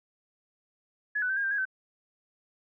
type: tone with pitch steps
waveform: sine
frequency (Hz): 1696 / 1493 / 1550 / 1624 / 1574 / 1649 / 1535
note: G#6 / F#6 / G6 / G#6 / G6 / G#6 / G6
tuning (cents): +36 / +15 / -20 / -39 / +7 / -13 / -37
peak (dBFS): -26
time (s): 1.15-1.654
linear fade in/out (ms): 10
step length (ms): 72
effects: none